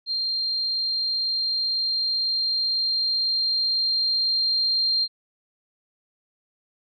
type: tone with level ramp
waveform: sine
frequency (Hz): 4186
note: C8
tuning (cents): 0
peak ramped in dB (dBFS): -23 to -19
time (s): 0.06-5.08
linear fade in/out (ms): 50
effects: none